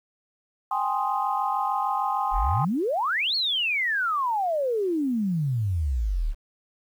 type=chord; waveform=sine; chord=Ab major seventh; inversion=third; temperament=equal; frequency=784 / 830.6 / 1046.5 / 1244.5 Hz; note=G5 / Ab5 / C6 / Eb6; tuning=0 / 0 / 0 / 0 cents; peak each=-28 / -28 / -27 / -31 dBFS; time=0.71-2.65 s; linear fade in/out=5 ms
type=exponential two-way sweep; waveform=sine; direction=up then down; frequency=33.08 to 4435 to 33.08 Hz; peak=-22 dBFS; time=2.31-6.35 s; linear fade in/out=50 ms; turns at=3.35 s
effects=tanh soft clip ceiling -11 dBFS + 9-bit